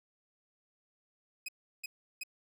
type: tone bursts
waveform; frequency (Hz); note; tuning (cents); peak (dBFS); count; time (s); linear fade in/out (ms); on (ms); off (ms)
sawtooth; 2521; D#7; +22; -34; 3; 1.46-2.235; 5; 25; 350
effects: none